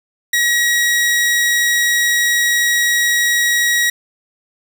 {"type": "tone", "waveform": "sawtooth", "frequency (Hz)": 1907, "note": "A#6", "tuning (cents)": 39, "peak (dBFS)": -9, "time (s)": [0.33, 3.9], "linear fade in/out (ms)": 5, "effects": []}